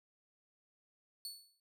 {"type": "tone with exponential decay", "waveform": "sawtooth", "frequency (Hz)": 4435, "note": "C#8", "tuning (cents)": 0, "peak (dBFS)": -37, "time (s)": [1.25, 1.6], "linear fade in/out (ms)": 1, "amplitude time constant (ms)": 74, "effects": []}